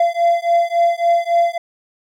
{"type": "beating tone pair", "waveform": "triangle", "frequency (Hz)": [683, 686.6], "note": ["F5", "F5"], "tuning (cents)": [-39, -30], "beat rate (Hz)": 3.6, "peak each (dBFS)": -14, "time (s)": [0, 1.58], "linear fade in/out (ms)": 5, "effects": []}